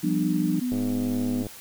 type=chord; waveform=sine; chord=G dominant seventh; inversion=third; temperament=equal with one note detuned; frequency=174.61 / 196 / 246.9 / 300.7 Hz; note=F3 / G3 / B3 / D4; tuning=0 / 0 / 0 / +41 cents; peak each=-26 / -28 / -29 / -25 dBFS; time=0.03-0.6 s; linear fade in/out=10 ms
type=tone with pitch glide; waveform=sine; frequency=248.6 to 246.6 Hz; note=B3 to B3; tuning=+12 to -2 cents; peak=-24 dBFS; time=0.61-1.43 s; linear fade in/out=10 ms; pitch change=-14 cents; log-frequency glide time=1.02-1.22 s
type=click train; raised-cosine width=2 ms; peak=-21 dBFS; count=78; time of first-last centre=0.72-1.468 s; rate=103 Hz
effects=white hiss -44 dBFS RMS until 1.6 s